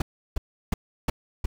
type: noise bursts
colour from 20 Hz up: brown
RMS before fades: -23 dBFS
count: 5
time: 0-1.46 s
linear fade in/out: 5 ms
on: 20 ms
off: 340 ms
effects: none